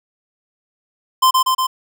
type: tone with echo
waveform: square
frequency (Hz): 1038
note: C6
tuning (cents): -14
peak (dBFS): -10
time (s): 1.22-1.31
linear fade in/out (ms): 10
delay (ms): 120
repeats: 3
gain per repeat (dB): -2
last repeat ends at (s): 1.67
effects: none